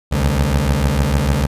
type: beating tone pair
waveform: 20% pulse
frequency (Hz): 67.1 / 73.8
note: C2 / D2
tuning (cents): +44 / +9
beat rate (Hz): 6.7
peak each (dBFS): -12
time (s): 0.11-1.47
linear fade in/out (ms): 20
effects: resampled to 32000 Hz